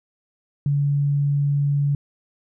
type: tone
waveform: sine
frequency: 142.8 Hz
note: D3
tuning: 48 cents flat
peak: -17 dBFS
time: 0.66-1.95 s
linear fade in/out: 2 ms
effects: none